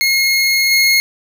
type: tone with level steps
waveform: 25% pulse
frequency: 2157 Hz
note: C#7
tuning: 48 cents flat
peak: -8 / -6 dBFS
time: 0.01-1 s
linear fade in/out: 0 ms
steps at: 0.71 s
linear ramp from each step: 5 ms
effects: none